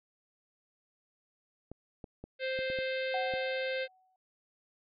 clicks, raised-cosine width 2 ms, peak -30 dBFS, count 7, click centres 1.716 / 2.042 / 2.24 / 2.59 / 2.701 / 2.788 / 3.338 s
harmonic tone, 523.3 Hz, C5, in tune, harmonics 1 / 3 / 4 / 5 / 6 / 7 / 8 / 9, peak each -33 / -40 / -41 / -43 / -48 / -46 / -50 / -54 dBFS, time 2.39-3.88 s, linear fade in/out 50 ms
sine tone with exponential decay, 748 Hz, F#5, 19 cents sharp, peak -31 dBFS, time 3.14-4.16 s, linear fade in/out 2 ms, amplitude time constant 220 ms
effects none

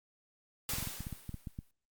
white noise with exponential decay, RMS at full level -35 dBFS, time 0.69-1.71 s, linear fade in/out 1 ms, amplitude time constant 220 ms
clicks, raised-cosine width 5 ms, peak -28 dBFS, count 11, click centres 0.736 / 0.784 / 0.826 / 0.873 / 1.006 / 1.069 / 1.127 / 1.293 / 1.343 / 1.472 / 1.589 s
effects noise-tail reverb RT60 0.1 s tail -25 dB re dry + Opus 48 kbps

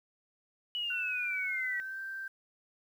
sine exponential sweep, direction down, 2960 to 1914 Hz, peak -32 dBFS, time 0.75-1.8 s, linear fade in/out 0 ms
sine tone with pitch glide, 1480 to 1567.1 Hz, F#6 to G6, 0 to -1 cents, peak -37 dBFS, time 0.9-2.28 s, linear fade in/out 5 ms, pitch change +99 cents, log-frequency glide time 1.26-2 s
effects 10-bit

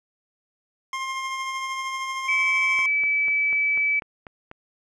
25% pulse tone with tremolo, 1061 Hz, C6, 24 cents sharp, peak -22 dBFS, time 0.93-2.86 s, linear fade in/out 2 ms, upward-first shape triangle, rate 13 Hz, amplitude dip 35%
sine tone, 2300 Hz, D7, 37 cents flat, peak -19 dBFS, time 2.28-4 s, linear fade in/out 10 ms
click train, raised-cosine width 0.5 ms, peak -24 dBFS, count 8, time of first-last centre 2.79-4.514 s, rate 4.06 Hz
effects low-pass 7000 Hz 12 dB/octave

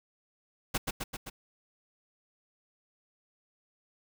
pink noise with echo, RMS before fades -29 dBFS, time 0.74-0.78 s, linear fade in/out 10 ms, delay 130 ms, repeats 4, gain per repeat -3 dB, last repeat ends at 1.3 s, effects none

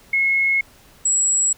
sine tone pair in turn, 2173 / 7744 Hz, C#7 / B8, -35 / -35 cents, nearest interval octave + minor seventh, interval 2200 cents, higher second, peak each -15 dBFS, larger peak neither, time 0.13-0.61 / 1.05-1.53 s, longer neither, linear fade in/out 5 ms, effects pink hiss -50 dBFS RMS until 1.57 s

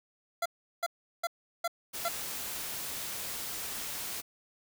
25% pulse tone bursts, 681 Hz, F5, 44 cents flat, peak -25 dBFS, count 5, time 0.42-2.085 s, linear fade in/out 5 ms, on 37 ms, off 370 ms
white noise, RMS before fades -38 dBFS, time 1.93-4.22 s, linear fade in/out 20 ms
effects none

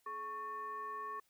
sine tone with frequency modulation, 1108.7 Hz, C#6, in tune, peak -40 dBFS, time 0.06-1.2 s, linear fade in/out 5 ms, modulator 683 Hz, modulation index 0.55, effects white hiss -75 dBFS RMS until 1.29 s

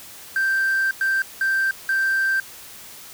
triangle tone bursts at uneven times, 1568 Hz, G6, in tune, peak -15 dBFS, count 4, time 0.36-0.91 / 1.01-1.22 / 1.41-1.71 / 1.89-2.4 s, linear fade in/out 2 ms, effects tanh soft clip ceiling -13 dBFS + white hiss -41 dBFS RMS until 3.13 s

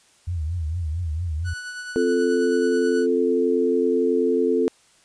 sine tone with vibrato, 82.3 Hz, E2, 2 cents flat, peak -23 dBFS, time 0.27-1.54 s, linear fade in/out 10 ms, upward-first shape triangle, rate 4.4 Hz, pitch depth 180 cents each way
45% pulse tone with tremolo, 1480 Hz, F#6, in tune, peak -30 dBFS, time 1.44-3.07 s, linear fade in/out 50 ms, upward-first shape sine, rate 9.3 Hz, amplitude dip 35%
sine chord, F major, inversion second, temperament equal, 261.6 / 349.2 / 440 Hz, C4 / F4 / A4, 0 / 0 / 0 cents, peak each -23 / -23 / -20 dBFS, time 1.96-4.68 s, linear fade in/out 0 ms
effects white hiss -57 dBFS RMS until 5.04 s + resampled to 22050 Hz

